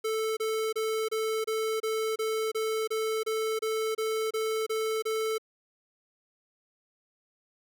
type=tone bursts; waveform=square; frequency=440 Hz; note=A4; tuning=in tune; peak=-28 dBFS; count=15; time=0.04-5.382 s; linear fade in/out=10 ms; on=330 ms; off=28 ms; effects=none